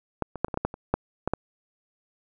clicks, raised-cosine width 1 ms, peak -11 / -20 / -8 / -29 / -16 / -12 / -10 / -23 / -7 / -11 / -10 dBFS, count 11, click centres 0.223 / 0.357 / 0.446 / 0.483 / 0.542 / 0.574 / 0.65 / 0.741 / 0.94 / 1.276 / 1.336 s, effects none

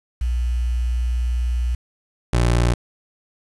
sine / 25% pulse tone pair in turn, 60.4 / 59.16 Hz, B1 / A#1, -38 / +26 cents, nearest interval unison, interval 36 cents, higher first, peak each -18 / -11 dBFS, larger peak second, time 0.21-1.75 / 2.33-2.74 s, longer first, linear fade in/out 5 ms, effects resampled to 24000 Hz + 7-bit

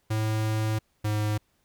square tone pair in turn, 109 / 105.96 Hz, A2 / G#2, -16 / +35 cents, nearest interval unison, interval 49 cents, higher first, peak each -25 dBFS, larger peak neither, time 0.1-0.79 / 1.04-1.38 s, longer first, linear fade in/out 10 ms, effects pink hiss -70 dBFS RMS until 1.64 s

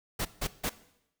pink noise bursts, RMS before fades -31 dBFS, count 3, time 0.19-0.696 s, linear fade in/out 10 ms, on 62 ms, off 160 ms, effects noise-tail reverb RT60 0.8 s tail -17 dB re dry

